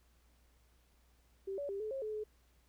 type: tone with pitch steps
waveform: sine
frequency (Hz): 389 / 570 / 396.1 / 431 / 538 / 429.9 / 426.7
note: G4 / C#5 / G4 / A4 / C5 / A4 / G#4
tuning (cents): -13 / +48 / +18 / -36 / +48 / -40 / +47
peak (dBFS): -37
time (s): 1.47-2.24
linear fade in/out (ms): 10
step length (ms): 110
effects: added 60 Hz sine -67 dBFS peak until 2.68 s + pink hiss -73 dBFS RMS until 2.68 s